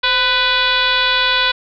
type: tone with frequency modulation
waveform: sine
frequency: 2468 Hz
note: D#7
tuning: 15 cents flat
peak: -12 dBFS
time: 0.03-1.52 s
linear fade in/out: 10 ms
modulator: 487 Hz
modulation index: 3.3
effects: none